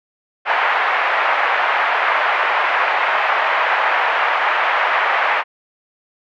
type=band-pass noise; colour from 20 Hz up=pink; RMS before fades=-17 dBFS; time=0.45-5.44 s; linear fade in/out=50 ms; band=710 to 2300 Hz; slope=24 dB/octave; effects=none

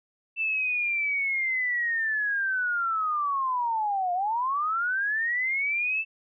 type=linear two-way sweep; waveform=sine; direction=down then up; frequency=2666 to 698.5 to 2666 Hz; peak=-24 dBFS; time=0.36-6.05 s; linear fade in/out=50 ms; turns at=4.13 s; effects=none

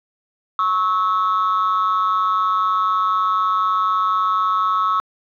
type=ring-modulated tone; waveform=triangle; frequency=98 Hz; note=G2; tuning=in tune; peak=-9 dBFS; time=0.59-5 s; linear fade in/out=0 ms; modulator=1200 Hz; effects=tanh soft clip ceiling -11 dBFS

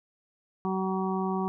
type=harmonic tone; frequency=189.2 Hz; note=F#3; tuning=39 cents sharp; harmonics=1 / 2 / 4 / 5 / 6; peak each=-29 / -32 / -35 / -36 / -37 dBFS; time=0.65-1.48 s; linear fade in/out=0 ms; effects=none

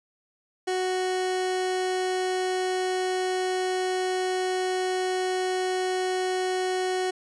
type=tone; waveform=30% pulse; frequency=370 Hz; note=F#4; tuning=in tune; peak=-22 dBFS; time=0.67-7.11 s; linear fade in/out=10 ms; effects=resampled to 22050 Hz

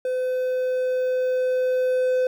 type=tone with level ramp; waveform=triangle; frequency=509 Hz; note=C5; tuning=48 cents flat; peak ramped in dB=-20 to -16 dBFS; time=0.05-2.27 s; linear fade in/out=2 ms; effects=9-bit

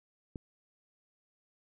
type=click; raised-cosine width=3 ms; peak=-27 dBFS; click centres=0.358 s; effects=none

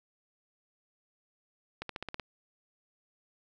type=accelerating click train; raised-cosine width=0.3 ms; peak=-21 dBFS; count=7; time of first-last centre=1.82-2.197 s; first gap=73 ms; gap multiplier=0.94; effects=none

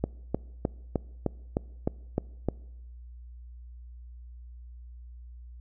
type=click train; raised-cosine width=2 ms; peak=-12 dBFS; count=9; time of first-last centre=0.04-2.486 s; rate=3.27 Hz; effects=noise-tail reverb RT60 1.0 s tail -24 dB re dry + added 60 Hz sine -43 dBFS peak until 5.6 s

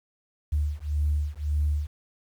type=beating tone pair; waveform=sine; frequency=73.42 / 75.22 Hz; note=D2 / D2; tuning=0 / +42 cents; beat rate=1.8 Hz; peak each=-26 dBFS; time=0.52-1.87 s; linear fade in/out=10 ms; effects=tanh soft clip ceiling -16 dBFS + 9-bit

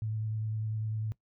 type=tone with vibrato; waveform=sine; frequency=109 Hz; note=A2; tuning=16 cents flat; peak=-31 dBFS; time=0.02-1.12 s; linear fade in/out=0 ms; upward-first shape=sine; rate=10 Hz; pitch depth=15 cents each way; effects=noise-tail reverb RT60 0.1 s tail -19 dB re dry

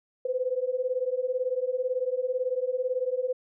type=beating tone pair; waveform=sine; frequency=497.7 / 515.7 Hz; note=B4 / C5; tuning=+13 / -25 cents; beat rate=18 Hz; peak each=-29 / -28 dBFS; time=0.25-3.33 s; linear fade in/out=5 ms; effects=none

